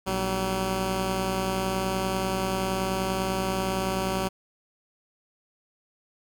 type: tone pair together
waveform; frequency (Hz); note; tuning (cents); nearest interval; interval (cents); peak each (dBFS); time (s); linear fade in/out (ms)
10% pulse; 59.85 / 190; A#1 / F#3; +46 / +46; octave + minor sixth; 2000; -24 / -18; 0.06-4.29; 20
effects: none